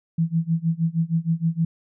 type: tone with tremolo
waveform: sine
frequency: 164.81 Hz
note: E3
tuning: in tune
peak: -16 dBFS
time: 0.18-1.65 s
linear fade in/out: 5 ms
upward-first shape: sine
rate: 6.4 Hz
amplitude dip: 95%
effects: none